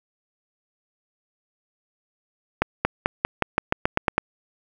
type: accelerating click train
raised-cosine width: 0.5 ms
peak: -3 dBFS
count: 11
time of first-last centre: 2.62-4.18 s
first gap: 230 ms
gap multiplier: 0.91
effects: 7-bit